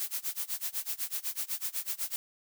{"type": "noise with tremolo", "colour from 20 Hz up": "blue", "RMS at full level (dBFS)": -32, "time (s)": [0, 2.16], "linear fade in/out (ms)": 0, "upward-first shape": "sine", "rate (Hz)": 8, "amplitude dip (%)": 95, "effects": []}